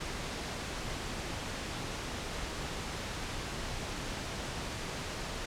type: noise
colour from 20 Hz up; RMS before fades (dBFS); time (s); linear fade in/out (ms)
pink; -38; 0-5.46; 10
effects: low-pass 7000 Hz 12 dB/octave